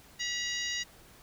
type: harmonic tone with a mistuned harmonic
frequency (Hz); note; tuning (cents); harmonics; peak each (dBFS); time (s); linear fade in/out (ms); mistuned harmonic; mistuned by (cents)
953; A#5; +38; 2 / 3 / 4 / 5 / 6 / 7; -36 / -38 / -39 / -40 / -41 / -41; 0.19-0.84; 20; 2; +42
effects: pink hiss -56 dBFS RMS until 1.22 s